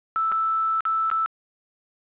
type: tone with dropouts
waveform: sine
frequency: 1318.5 Hz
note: E6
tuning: in tune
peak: -20 dBFS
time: 0.16-1.26 s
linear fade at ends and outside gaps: 0 ms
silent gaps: 0.317-0.322 / 0.806-0.853 / 1.101-1.114 s
effects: resampled to 8000 Hz + 9-bit

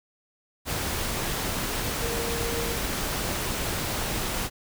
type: tone in noise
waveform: sine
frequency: 466.2 Hz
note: A#4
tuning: in tune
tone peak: -32 dBFS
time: 1.98-2.79 s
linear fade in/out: 50 ms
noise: pink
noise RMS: -29 dBFS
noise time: 0.65-4.5 s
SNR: -6 dB
effects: none

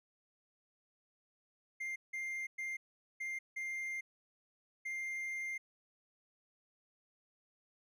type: tone bursts at uneven times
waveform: triangle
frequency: 2104 Hz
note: C7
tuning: 9 cents sharp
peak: -36 dBFS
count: 6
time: 1.8-1.96 / 2.13-2.47 / 2.58-2.77 / 3.2-3.39 / 3.56-4.01 / 4.85-5.58 s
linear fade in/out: 10 ms
effects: none

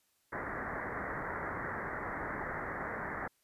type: low-pass noise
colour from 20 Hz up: white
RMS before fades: -39 dBFS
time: 0.32-3.28 s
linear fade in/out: 10 ms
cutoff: 2000 Hz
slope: 96 dB/octave
effects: white hiss -74 dBFS RMS until 3.43 s + resampled to 32000 Hz

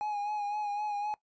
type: tone with vibrato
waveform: triangle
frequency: 830.6 Hz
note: G#5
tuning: in tune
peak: -29 dBFS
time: 0.01-1.14 s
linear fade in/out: 0 ms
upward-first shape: sine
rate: 3.9 Hz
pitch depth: 35 cents each way
effects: noise-tail reverb RT60 0.1 s tail -19 dB re dry + resampled to 16000 Hz

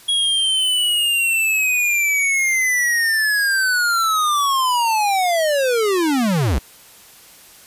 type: linear sweep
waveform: square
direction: down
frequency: 3322 to 51.91 Hz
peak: -16 dBFS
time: 0.08-6.59 s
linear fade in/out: 10 ms
effects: white hiss -45 dBFS RMS until 7.66 s + resampled to 32000 Hz

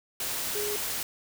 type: tone in noise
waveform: sine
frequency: 415.3 Hz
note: G#4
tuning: in tune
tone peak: -31 dBFS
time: 0.55-0.76 s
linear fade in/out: 2 ms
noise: white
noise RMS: -32 dBFS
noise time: 0.2-1.03 s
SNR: -2 dB
effects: none

